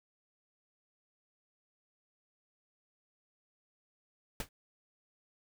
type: noise with exponential decay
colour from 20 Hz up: pink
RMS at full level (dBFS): -33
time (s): 4.4-4.49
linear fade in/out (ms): 2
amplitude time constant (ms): 19
effects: none